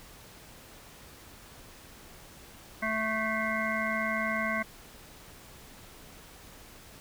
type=harmonic tone with a mistuned harmonic; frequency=220 Hz; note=A3; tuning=in tune; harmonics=1 / 3 / 5 / 7 / 9 / 10; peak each=-35 / -35 / -35 / -35 / -35 / -35 dBFS; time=2.82-4.63 s; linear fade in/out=10 ms; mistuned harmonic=10; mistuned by=-59 cents; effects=pink hiss -51 dBFS RMS until 7 s